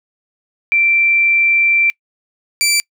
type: tone pair in turn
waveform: sine / 15% pulse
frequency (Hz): 2349 / 2336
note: D7 / D7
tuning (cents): 0 / -10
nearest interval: unison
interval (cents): 10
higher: first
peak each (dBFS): -10 / -5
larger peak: second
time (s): 0.72-1.9 / 2.61-2.8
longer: first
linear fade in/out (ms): 0
effects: noise-tail reverb RT60 0.1 s tail -26 dB re dry

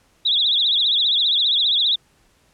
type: tone with vibrato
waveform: sine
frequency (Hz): 3607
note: A7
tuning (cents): +42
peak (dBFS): -15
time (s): 0.25-1.96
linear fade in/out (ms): 10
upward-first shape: triangle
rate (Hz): 15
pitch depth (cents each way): 190
effects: pink hiss -59 dBFS RMS until 2.53 s + low-pass 11000 Hz 12 dB/octave

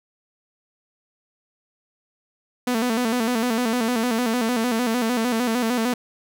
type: tone with vibrato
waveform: sawtooth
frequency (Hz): 235.9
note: A#3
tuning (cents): +21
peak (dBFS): -16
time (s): 2.67-5.94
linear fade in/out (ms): 5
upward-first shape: square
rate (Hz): 6.6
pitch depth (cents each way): 89
effects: none

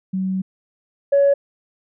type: tone pair in turn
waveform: sine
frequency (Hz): 188.7 / 561.4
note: F#3 / C#5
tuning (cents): +34 / +22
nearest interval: octave + perfect fifth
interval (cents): 1888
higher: second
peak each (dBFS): -19 / -10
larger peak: second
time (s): 0.13-0.42 / 1.12-1.34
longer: first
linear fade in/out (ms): 10
effects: tanh soft clip ceiling -8 dBFS

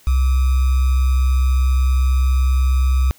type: tone with sample-and-hold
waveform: sine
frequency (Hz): 64.9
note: C2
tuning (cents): -13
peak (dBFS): -12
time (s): 0.07-3.11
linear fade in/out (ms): 0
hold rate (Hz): 1225
effects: white hiss -51 dBFS RMS until 3.18 s

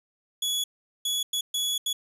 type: tone bursts at uneven times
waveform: sawtooth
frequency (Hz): 3386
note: G#7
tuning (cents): +33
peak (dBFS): -22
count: 5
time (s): 0.42-0.64 / 1.05-1.23 / 1.33-1.41 / 1.54-1.78 / 1.86-1.93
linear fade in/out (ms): 5
effects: resampled to 32000 Hz

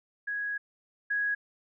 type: tone pair in turn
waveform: sine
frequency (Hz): 1661.2 / 1661.2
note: G#6 / G#6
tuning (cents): 0 / 0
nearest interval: unison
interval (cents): 0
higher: neither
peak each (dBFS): -30 / -26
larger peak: second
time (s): 0.27-0.58 / 1.1-1.35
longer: first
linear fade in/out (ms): 10
effects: none

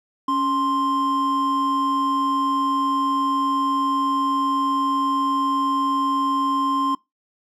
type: tone pair together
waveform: triangle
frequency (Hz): 278.1 / 1050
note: C#4 / C6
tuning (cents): +6 / +6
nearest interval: octave + major seventh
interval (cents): 2300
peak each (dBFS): -22 / -18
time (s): 0.28-6.95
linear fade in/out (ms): 5
effects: noise-tail reverb RT60 0.2 s tail -23 dB re dry

